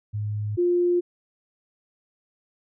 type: tone pair in turn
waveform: sine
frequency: 105 / 352.1 Hz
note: G#2 / F4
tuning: +19 / +14 cents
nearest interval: octave + major sixth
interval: 2095 cents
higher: second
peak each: -25 / -18 dBFS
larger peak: second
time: 0.13-0.57 / 0.57-1.01 s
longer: neither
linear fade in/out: 20 ms
effects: none